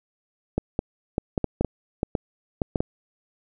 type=clicks; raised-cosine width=2 ms; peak=-9 dBFS; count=12; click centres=0.58 / 0.791 / 1.181 / 1.378 / 1.443 / 1.61 / 1.647 / 2.031 / 2.152 / 2.618 / 2.758 / 2.805 s; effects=none